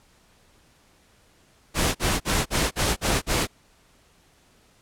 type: noise bursts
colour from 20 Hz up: pink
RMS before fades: -22 dBFS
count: 7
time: 1.74-3.474 s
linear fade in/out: 50 ms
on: 210 ms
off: 44 ms
effects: pink hiss -59 dBFS RMS until 4.81 s + low-pass 11000 Hz 12 dB/octave